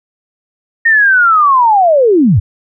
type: linear sweep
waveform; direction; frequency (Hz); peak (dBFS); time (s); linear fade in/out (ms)
sine; down; 1856 to 75.5; -5; 0.85-2.4; 10
effects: none